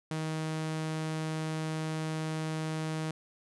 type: tone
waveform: sawtooth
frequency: 157.7 Hz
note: D#3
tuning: 24 cents sharp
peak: -28 dBFS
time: 0.11-3.11 s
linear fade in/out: 2 ms
effects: resampled to 24000 Hz